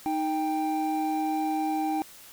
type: tone pair together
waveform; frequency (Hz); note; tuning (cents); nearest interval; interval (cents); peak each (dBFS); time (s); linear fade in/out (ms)
triangle; 311.1 / 788; D#4 / G5; 0 / +9; octave + major third; 1609; -26; 0.06-2.02; 0
effects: white hiss -49 dBFS RMS until 2.32 s